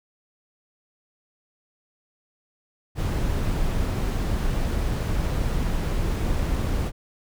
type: noise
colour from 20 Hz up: brown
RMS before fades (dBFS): -24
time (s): 2.95-6.92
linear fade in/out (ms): 50
effects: none